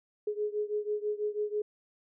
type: beating tone pair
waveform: sine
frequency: 417.6 / 423.7 Hz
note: G#4 / G#4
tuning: +10 / +35 cents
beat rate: 6.1 Hz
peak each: -32 / -34 dBFS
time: 0.27-1.62 s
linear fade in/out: 5 ms
effects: none